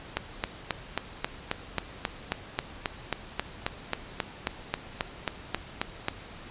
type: click train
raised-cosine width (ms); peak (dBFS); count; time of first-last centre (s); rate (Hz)
0.3; -10; 23; 0.17-6.084; 3.72
effects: pink hiss -45 dBFS RMS until 6.5 s + resampled to 8000 Hz